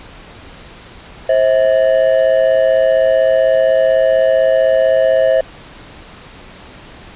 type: ring-modulated tone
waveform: triangle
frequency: 587.3 Hz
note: D5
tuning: in tune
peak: -4 dBFS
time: 1.29-5.41 s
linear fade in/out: 5 ms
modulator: 57.9 Hz
effects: pink hiss -37 dBFS RMS until 7.15 s + resampled to 8000 Hz